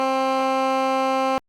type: tone with band-pass filter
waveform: 15% pulse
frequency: 264.6 Hz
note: C4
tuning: 20 cents sharp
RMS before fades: -21 dBFS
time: 0-1.38 s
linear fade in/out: 0 ms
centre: 940 Hz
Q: 0.59
effects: Opus 32 kbps